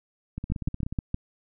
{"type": "two click trains", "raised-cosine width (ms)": 5, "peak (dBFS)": [-14, -20], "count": [5, 10], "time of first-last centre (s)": [[0.52, 1.144], [0.38, 0.925]], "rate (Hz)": [6.41, 16.5], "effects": []}